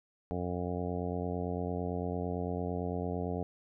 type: harmonic tone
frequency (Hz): 88.9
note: F2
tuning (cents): +31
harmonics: 1 / 2 / 3 / 4 / 5 / 6 / 7 / 8 / 9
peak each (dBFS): -38 / -38 / -40 / -44 / -39 / -46 / -44 / -43 / -48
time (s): 0.31-3.43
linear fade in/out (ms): 0
effects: none